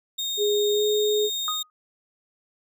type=tone; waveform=35% pulse; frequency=3696 Hz; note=A#7; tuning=16 cents flat; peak=-24 dBFS; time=0.18-1.63 s; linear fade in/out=10 ms
type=tone with pitch glide; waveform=sine; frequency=415.3 to 421.8 Hz; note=G#4 to G#4; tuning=0 to +27 cents; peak=-20 dBFS; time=0.37-1.3 s; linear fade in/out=50 ms; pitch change=+27 cents; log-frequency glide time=0.72-0.83 s
type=tone with exponential decay; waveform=sine; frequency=1244.5 Hz; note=D#6; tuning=in tune; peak=-23 dBFS; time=1.48-1.7 s; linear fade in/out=1 ms; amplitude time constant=47 ms
effects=none